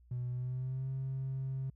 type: tone with pitch glide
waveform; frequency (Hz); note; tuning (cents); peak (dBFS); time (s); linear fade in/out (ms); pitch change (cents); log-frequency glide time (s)
triangle; 123.47 to 133.1; B2 to C3; 0 to +30; -31; 0.11-1.7; 5; +130; 0.3-0.89
effects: tanh soft clip ceiling -31 dBFS + added 60 Hz sine -59 dBFS peak until 1.75 s